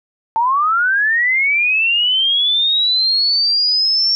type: linear sweep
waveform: sine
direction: up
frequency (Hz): 880 to 5490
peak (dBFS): -12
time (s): 0.36-4.15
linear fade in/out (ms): 0
effects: none